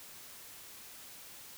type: silence
effects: white hiss -51 dBFS RMS until 1.57 s